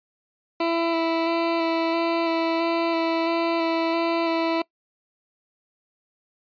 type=tone with vibrato; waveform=20% pulse; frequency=331.8 Hz; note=E4; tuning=11 cents sharp; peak=-16 dBFS; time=0.6-4.62 s; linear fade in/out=5 ms; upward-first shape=square; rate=1.5 Hz; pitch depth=12 cents each way; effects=noise-tail reverb RT60 0.1 s tail -23 dB re dry + resampled to 11025 Hz